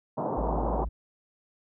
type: band-pass noise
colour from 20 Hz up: white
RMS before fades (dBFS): -30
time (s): 0.17-0.85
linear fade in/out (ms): 10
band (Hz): 110 to 1000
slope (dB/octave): 48
type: tone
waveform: triangle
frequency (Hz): 54.9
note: A1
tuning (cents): -3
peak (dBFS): -27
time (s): 0.37-0.89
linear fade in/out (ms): 10
effects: none